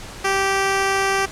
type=tone; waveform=10% pulse; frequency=390 Hz; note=G4; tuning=9 cents flat; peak=-9 dBFS; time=0.24-1.26 s; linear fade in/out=10 ms; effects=pink hiss -36 dBFS RMS until 1.31 s + low-pass 9000 Hz 12 dB/octave